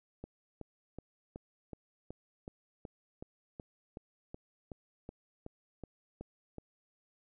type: click train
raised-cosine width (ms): 2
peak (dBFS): -30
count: 18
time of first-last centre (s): 0.24-6.583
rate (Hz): 2.68
effects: none